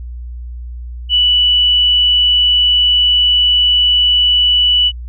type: tone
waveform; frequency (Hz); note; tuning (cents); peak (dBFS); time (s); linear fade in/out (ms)
sine; 2960; F#7; 0; -8; 1.09-4.92; 50
effects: added 60 Hz sine -24 dBFS peak until 5.08 s